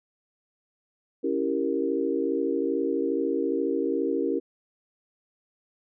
sine chord, C# diminished seventh, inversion none, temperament equal, 277.2 / 329.6 / 392 / 466.2 Hz, C#4 / E4 / G4 / Bb4, 0 / 0 / 0 / 0 cents, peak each -29 dBFS, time 1.23-4.4 s, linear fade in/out 20 ms, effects none

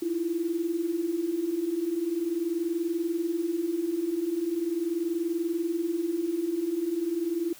sine tone pair together, 320.5 / 340.9 Hz, E4 / F4, -49 / -42 cents, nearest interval minor second, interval 107 cents, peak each -32 / -27 dBFS, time 0.02-7.53 s, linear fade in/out 5 ms, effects white hiss -50 dBFS RMS until 7.59 s

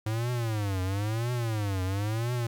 square tone with vibrato, 106.7 Hz, G#2, 47 cents sharp, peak -28 dBFS, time 0.06-2.47 s, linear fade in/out 5 ms, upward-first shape triangle, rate 0.99 Hz, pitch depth 270 cents each way, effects 11-bit

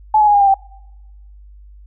sine tone with pitch steps, 860 / 843.3 / 826.9 / 810.8 / 795 / 779.6 Hz, A5 / G#5 / G#5 / G#5 / G5 / G5, -40 / +26 / -8 / -42 / +24 / -10 cents, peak -8 dBFS, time 0.14-0.542 s, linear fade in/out 5 ms, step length 67 ms, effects noise-tail reverb RT60 1.0 s tail -26 dB re dry + added 50 Hz sine -38 dBFS peak until 1.86 s

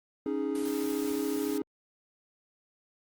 triangle chord, C# suspended second, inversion none, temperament equal, 277.2 / 311.1 / 415.3 Hz, C#4 / D#4 / G#4, 0 / 0 / 0 cents, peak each -31 dBFS, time 0.26-1.62 s, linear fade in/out 2 ms
white noise, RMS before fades -43 dBFS, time 0.55-1.58 s, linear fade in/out 2 ms
effects Opus 32 kbps

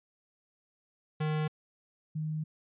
square / sine tone pair in turn, 154 / 155.25 Hz, D#3 / D#3, -17 / -3 cents, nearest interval unison, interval 14 cents, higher second, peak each -29 / -31 dBFS, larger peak first, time 1.2-1.48 / 2.15-2.44 s, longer second, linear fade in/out 10 ms, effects resampled to 8000 Hz

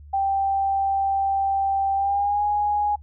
sine tone with pitch glide, 784 to 828.2 Hz, G5 to G#5, 0 to -5 cents, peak -19 dBFS, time 0.13-2.96 s, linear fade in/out 10 ms, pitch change +95 cents, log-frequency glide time 1.95-2.43 s, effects noise-tail reverb RT60 0.1 s tail -22 dB re dry + added 73 Hz sine -41 dBFS peak until 3.02 s

